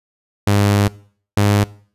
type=tone pair in turn; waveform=sawtooth; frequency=101.7 / 102.47 Hz; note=G#2 / G#2; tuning=-36 / -23 cents; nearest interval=unison; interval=13 cents; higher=second; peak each=-8 dBFS; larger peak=neither; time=0.47-0.88 / 1.37-1.64 s; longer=first; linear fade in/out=5 ms; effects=noise-tail reverb RT60 0.5 s tail -21 dB re dry + resampled to 32000 Hz